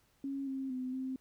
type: tone with pitch steps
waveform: sine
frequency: 274.8 / 267.3 / 255.4 / 261.3 Hz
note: C#4 / C4 / C4 / C4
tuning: -15 / +37 / -42 / -2 cents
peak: -35 dBFS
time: 0.24-1.16 s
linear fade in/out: 2 ms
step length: 230 ms
effects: pink hiss -71 dBFS RMS until 1.2 s